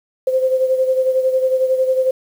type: beating tone pair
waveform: sine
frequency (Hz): 518 / 529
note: C5 / C5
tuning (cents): -17 / +19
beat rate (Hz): 11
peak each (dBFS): -14 / -21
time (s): 0.27-2.11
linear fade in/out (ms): 5
effects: 7-bit